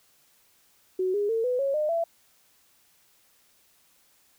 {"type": "tone with pitch steps", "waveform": "sine", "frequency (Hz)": [371.6, 409.9, 452.2, 498.9, 550.4, 607.2, 669.8], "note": ["F#4", "G#4", "A4", "B4", "C#5", "D#5", "E5"], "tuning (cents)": [7, -23, 47, 17, -12, -42, 27], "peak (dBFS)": -23, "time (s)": [0.99, 2.04], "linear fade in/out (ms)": 5, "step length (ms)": 150, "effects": ["white hiss -63 dBFS RMS until 4.38 s"]}